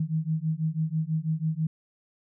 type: beating tone pair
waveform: sine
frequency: 155.6 / 161.7 Hz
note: D#3 / E3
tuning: 0 / -33 cents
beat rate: 6.1 Hz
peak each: -28 dBFS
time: 0-1.67 s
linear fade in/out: 5 ms
effects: none